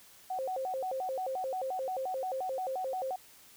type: tone with vibrato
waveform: sine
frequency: 628 Hz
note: D#5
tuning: 16 cents sharp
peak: -32 dBFS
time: 0.3-3.16 s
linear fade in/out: 5 ms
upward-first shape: square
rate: 5.7 Hz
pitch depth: 300 cents each way
effects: white hiss -57 dBFS RMS until 3.56 s